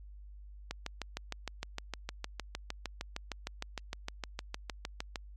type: click train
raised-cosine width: 0.2 ms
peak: -19 dBFS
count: 30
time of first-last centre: 0.71-5.158 s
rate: 6.52 Hz
effects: added 50 Hz sine -47 dBFS peak until 5.36 s + MP3 64 kbps